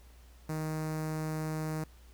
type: tone with notch filter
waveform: sawtooth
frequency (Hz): 156.4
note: D#3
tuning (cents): +9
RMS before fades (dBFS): -35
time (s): 0.49-1.84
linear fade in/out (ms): 5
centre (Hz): 3200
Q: 0.95
effects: added 60 Hz sine -53 dBFS peak until 2.13 s + pink hiss -63 dBFS RMS until 2.13 s